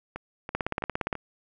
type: two click trains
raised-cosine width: 0.5 ms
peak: -12 / -20 dBFS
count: 11 / 4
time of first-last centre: 0.55-1.128 / 0.16-1.153 s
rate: 17.3 / 3.02 Hz
effects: none